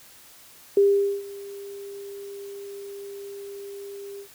sine tone with ADSR envelope, 400 Hz, G4, 35 cents sharp, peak -13 dBFS, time 0.77-4.28 s, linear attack 3 ms, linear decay 450 ms, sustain -22 dB, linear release 86 ms, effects white hiss -50 dBFS RMS until 4.34 s

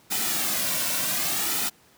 white noise with flanger, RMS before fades -26 dBFS, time 0.1-1.7 s, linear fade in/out 20 ms, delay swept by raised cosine 1.8 to 2.43 ms, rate 0.65 Hz, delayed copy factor -0.6, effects pink hiss -57 dBFS RMS until 1.97 s + high-pass 100 Hz 12 dB/octave

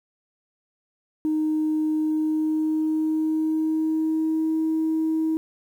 sine tone with pitch glide, 310 to 318.3 Hz, D#4 to D#4, -6 to +39 cents, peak -19 dBFS, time 1.25-5.37 s, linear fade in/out 0 ms, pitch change +45 cents, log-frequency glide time 1.96-4.59 s, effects tanh soft clip ceiling -17 dBFS + 9-bit

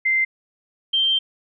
sine tone pair in turn, 2082 / 3146 Hz, C7 / G7, -9 / +6 cents, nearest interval perfect fifth, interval 715 cents, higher second, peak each -16 dBFS, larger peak neither, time 0.05-0.25 / 0.93-1.19 s, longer second, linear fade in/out 10 ms, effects none

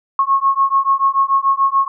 sine beating tone pair, 1088 / 1094.9 Hz, C#6 / C#6, -33 / -22 cents, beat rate 6.9 Hz, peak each -15 dBFS, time 0.19-1.88 s, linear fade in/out 2 ms, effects none

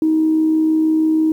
sine tone with amplitude modulation, 315.6 Hz, D#4, 25 cents sharp, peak -10 dBFS, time 0.02-1.32 s, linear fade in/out 2 ms, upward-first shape sine, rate 66.2 Hz, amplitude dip 30%, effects tanh soft clip ceiling -6 dBFS + 8-bit

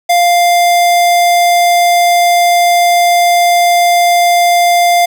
square tone, 698.5 Hz, F5, in tune, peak -7 dBFS, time 0.09-5.06 s, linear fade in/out 10 ms, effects 7-bit

